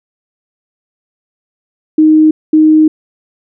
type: tone bursts at uneven times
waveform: sine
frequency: 311.1 Hz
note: D#4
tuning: in tune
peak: -3 dBFS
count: 2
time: 1.98-2.31 / 2.53-2.88 s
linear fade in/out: 5 ms
effects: none